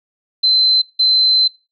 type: tone bursts at uneven times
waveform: sine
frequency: 4075 Hz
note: C8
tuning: 47 cents flat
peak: -10 dBFS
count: 2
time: 0.43-0.82 / 0.99-1.48 s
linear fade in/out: 10 ms
effects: noise-tail reverb RT60 0.3 s tail -22 dB re dry